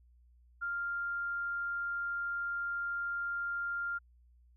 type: tone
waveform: sine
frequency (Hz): 1396.9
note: F6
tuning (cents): 0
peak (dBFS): -33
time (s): 0.61-3.99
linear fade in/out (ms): 20
effects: added 60 Hz sine -60 dBFS peak until 4.56 s